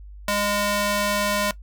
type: tone with high-pass filter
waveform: square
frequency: 204.8 Hz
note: G#3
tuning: 24 cents flat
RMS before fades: -23 dBFS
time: 0.28-1.51 s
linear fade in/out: 2 ms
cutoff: 520 Hz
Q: 0.58
effects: noise-tail reverb RT60 0.1 s tail -18 dB re dry + added 50 Hz sine -38 dBFS peak until 1.62 s